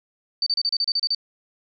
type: tone bursts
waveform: sine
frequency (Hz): 4588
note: D8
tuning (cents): -41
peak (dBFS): -19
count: 10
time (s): 0.42-1.148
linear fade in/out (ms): 2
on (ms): 44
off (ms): 32
effects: none